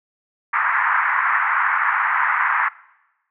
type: band-pass noise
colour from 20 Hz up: pink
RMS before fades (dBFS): -19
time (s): 0.53-2.69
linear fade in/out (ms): 10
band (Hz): 950 to 2000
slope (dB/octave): 48
effects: noise-tail reverb RT60 1.0 s tail -22 dB re dry